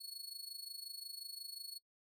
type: tone with amplitude modulation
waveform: sawtooth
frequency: 4380 Hz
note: C#8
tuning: 22 cents flat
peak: -40 dBFS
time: 0-1.79 s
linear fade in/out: 20 ms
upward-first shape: sine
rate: 25.6 Hz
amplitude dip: 80%
effects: noise-tail reverb RT60 0.1 s tail -23 dB re dry